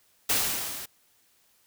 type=noise with level ramp; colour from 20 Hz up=white; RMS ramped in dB=-23 to -39 dBFS; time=0.29-0.86 s; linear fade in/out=10 ms; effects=white hiss -65 dBFS RMS until 1.66 s